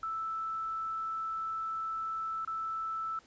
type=tone with dropouts; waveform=sine; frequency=1318.5 Hz; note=E6; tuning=in tune; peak=-33 dBFS; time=0.03-3.19 s; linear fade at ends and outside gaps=2 ms; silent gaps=2.449-2.475 s; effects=pink hiss -62 dBFS RMS until 3.26 s + resampled to 16000 Hz